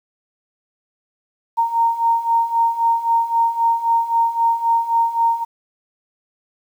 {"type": "beating tone pair", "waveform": "sine", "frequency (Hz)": [921, 924.8], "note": ["A#5", "A#5"], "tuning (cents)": [-21, -14], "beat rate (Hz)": 3.8, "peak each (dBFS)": [-20, -16], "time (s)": [1.57, 5.45], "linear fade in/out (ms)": 20, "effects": ["8-bit"]}